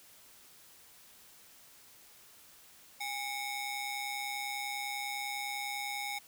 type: ring-modulated tone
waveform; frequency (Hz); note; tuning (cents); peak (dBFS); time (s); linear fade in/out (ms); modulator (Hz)
sawtooth; 1500; F#6; +23; -29; 3-6.19; 10; 685
effects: white hiss -58 dBFS RMS until 6.27 s